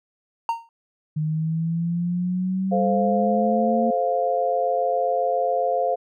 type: tone with exponential decay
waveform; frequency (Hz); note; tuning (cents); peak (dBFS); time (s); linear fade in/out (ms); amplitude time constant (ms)
triangle; 922; A#5; -19; -15; 0.49-0.69; 1; 42
type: exponential sweep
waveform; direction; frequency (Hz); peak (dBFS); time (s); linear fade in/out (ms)
sine; up; 152.9 to 229.1; -21; 1.16-3.91; 10
type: chord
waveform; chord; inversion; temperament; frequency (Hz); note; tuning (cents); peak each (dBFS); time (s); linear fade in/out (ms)
sine; F major; first; just; 436.5 / 523.8 / 698.5; A4 / C5 / F5; -14 / +2 / 0; -28 / -23 / -22; 2.71-5.96; 20
effects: none